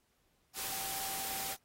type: tone in noise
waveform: sine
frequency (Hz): 776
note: G5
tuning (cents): -18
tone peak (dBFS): -47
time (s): 0.54-1.57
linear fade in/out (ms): 50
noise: white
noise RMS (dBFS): -39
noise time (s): 0.54-1.57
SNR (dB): -11
effects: pink hiss -75 dBFS RMS until 1.64 s + AAC 48 kbps